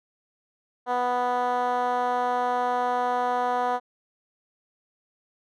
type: tone with band-pass filter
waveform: 10% pulse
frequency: 246.9 Hz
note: B3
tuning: in tune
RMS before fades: -25 dBFS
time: 0.86-3.8 s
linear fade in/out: 50 ms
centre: 770 Hz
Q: 1.8
effects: none